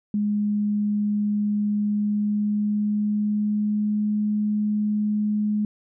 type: tone with pitch glide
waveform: sine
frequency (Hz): 207.7 to 210.2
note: G#3 to G#3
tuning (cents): 0 to +21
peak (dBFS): -20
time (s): 0.14-5.65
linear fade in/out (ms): 2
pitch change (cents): +21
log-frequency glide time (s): 1.79-4.07
effects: none